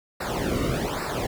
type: noise with flanger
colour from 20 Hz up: brown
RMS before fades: -27 dBFS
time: 0.2-1.27 s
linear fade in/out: 10 ms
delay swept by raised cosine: 0.31 to 1.23 ms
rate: 1.2 Hz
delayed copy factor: -0.95
effects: none